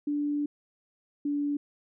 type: tone pair in turn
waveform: sine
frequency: 292 / 289.1 Hz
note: D4 / D4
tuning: -10 / -27 cents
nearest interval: unison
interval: 17 cents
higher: first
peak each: -26 dBFS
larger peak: neither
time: 0.07-0.46 / 1.25-1.57 s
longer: first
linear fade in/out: 5 ms
effects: none